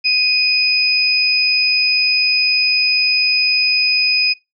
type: tone pair together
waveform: sine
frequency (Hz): 2489 / 5016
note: D#7 / D#8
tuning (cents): 0 / +13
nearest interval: octave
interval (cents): 1213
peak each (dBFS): -15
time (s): 0.04-4.34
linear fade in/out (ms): 20
effects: noise-tail reverb RT60 0.2 s tail -20 dB re dry